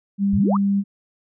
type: tone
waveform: sine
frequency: 199 Hz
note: G3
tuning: 26 cents sharp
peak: -16 dBFS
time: 0.18-0.84 s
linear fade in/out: 50 ms
type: exponential sweep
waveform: sine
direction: up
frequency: 62.9 to 1315 Hz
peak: -21 dBFS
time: 0.33-0.57 s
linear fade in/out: 5 ms
effects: none